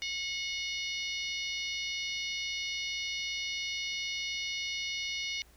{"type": "harmonic tone", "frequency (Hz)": 727, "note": "F#5", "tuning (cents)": -31, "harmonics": [3, 4, 5, 6, 7, 8], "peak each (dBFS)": [-37, -39, -41, -43, -44, -45], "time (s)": [0.02, 5.42], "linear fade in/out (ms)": 0, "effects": ["added 60 Hz sine -60 dBFS peak until 5.56 s", "pink hiss -62 dBFS RMS until 5.56 s"]}